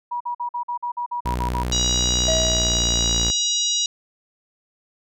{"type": "tone bursts", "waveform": "sine", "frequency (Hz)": 964, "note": "B5", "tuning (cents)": -42, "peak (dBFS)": -23, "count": 11, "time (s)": [0.11, 1.635], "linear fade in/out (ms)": 10, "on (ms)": 95, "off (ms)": 48}
{"type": "tone with pitch glide", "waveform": "sawtooth", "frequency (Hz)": [61.3, 58.13], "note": ["B1", "A#1"], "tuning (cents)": [-12, -4], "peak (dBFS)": -19, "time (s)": [1.25, 3.31], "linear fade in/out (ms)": 10, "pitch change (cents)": -92, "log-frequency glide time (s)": [2.24, 2.98]}
{"type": "harmonic tone", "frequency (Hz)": 960, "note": "B5", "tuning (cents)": -49, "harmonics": [3, 4, 5, 6, 7, 8], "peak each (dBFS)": [-29, -22, -30, -24, -29, -38], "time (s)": [1.72, 3.86], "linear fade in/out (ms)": 2}
{"type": "tone with exponential decay", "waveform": "triangle", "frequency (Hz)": 641, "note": "E5", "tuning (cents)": -49, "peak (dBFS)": -17, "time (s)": [2.28, 3.48], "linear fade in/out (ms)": 1, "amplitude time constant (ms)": 260}
{"effects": []}